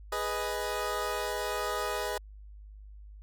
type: chord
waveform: 20% pulse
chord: G# minor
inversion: none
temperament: equal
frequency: 415.3 / 493.9 / 622.3 Hz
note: G#4 / B4 / D#5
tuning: 0 / 0 / 0 cents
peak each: -30 dBFS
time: 0.12-2.18 s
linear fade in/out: 5 ms
effects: added 51 Hz sine -45 dBFS peak until 3.22 s + MP3 96 kbps